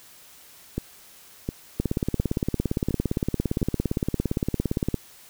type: two click trains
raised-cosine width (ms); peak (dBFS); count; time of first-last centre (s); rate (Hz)
3; -10 / -13; 56 / 5; 1.8-4.943 / 0.78-3.617; 17.5 / 1.41
effects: white hiss -50 dBFS RMS until 5.29 s